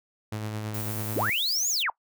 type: tone with tremolo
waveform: sawtooth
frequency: 107.3 Hz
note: A2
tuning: 43 cents flat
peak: -26 dBFS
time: 0.32-1.3 s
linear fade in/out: 5 ms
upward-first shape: sine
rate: 9.2 Hz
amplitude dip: 30%
type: noise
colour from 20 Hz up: violet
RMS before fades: -36 dBFS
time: 0.74-1.83 s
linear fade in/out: 5 ms
type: linear two-way sweep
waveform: sine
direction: up then down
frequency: 195.6 to 7040 to 758 Hz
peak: -24 dBFS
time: 1.16-1.9 s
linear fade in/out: 2 ms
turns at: 1.69 s
effects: noise-tail reverb RT60 0.1 s tail -22 dB re dry